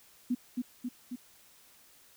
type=tone with echo; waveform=sine; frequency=246.9 Hz; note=B3; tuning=in tune; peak=-26 dBFS; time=0.3-0.35 s; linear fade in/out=10 ms; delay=270 ms; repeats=3; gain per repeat=-3 dB; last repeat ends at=1.16 s; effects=white hiss -60 dBFS RMS until 2.16 s